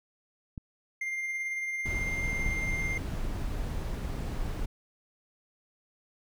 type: clicks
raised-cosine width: 5 ms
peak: -26 dBFS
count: 5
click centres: 0.578 / 2.278 / 2.33 / 2.461 / 3.137 s
type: tone with tremolo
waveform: triangle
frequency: 2100 Hz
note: C7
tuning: 6 cents sharp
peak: -28 dBFS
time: 1.01-2.98 s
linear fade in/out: 5 ms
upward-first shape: sine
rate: 18 Hz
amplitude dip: 30%
type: noise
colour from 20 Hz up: brown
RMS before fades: -33 dBFS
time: 1.85-4.66 s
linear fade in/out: 10 ms
effects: none